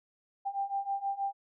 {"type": "beating tone pair", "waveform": "sine", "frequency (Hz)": [788, 794.3], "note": ["G5", "G5"], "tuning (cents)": [9, 23], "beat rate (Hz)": 6.3, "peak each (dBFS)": [-35, -33], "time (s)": [0.45, 1.33], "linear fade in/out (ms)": 20, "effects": []}